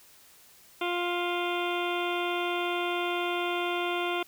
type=harmonic tone with a mistuned harmonic; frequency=351.1 Hz; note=F4; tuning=9 cents sharp; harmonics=1 / 2 / 3 / 4 / 6 / 7 / 8 / 9 / 10; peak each=-31 / -34 / -36 / -37 / -39 / -39 / -40 / -41 / -41 dBFS; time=0.81-4.23 s; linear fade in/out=5 ms; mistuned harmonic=8; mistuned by=-25 cents; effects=white hiss -56 dBFS RMS until 4.27 s